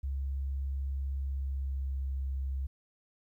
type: tone with pitch glide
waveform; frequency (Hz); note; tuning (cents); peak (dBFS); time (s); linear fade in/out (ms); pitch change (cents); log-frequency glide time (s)
sine; 68.1 to 67.08; C#2 to C2; -30 to +44; -31; 0.03-2.67; 10; -26; 1.18-2.12
effects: 12-bit